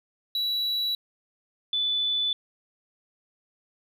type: tone pair in turn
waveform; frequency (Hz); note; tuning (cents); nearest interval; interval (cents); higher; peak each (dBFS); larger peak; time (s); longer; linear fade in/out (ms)
triangle / sine; 3923 / 3487; B7 / A7; -12 / -16; major second; 204; first; -23; neither; 0.35-0.95 / 1.73-2.33; neither; 2
effects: none